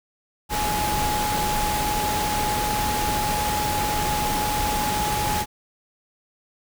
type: tone in noise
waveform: sine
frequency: 840 Hz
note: G#5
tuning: 19 cents sharp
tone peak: -24 dBFS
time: 0.49-5.46 s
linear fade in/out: 50 ms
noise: pink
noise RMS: -26 dBFS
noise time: 0.49-5.46 s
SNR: -1 dB
effects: none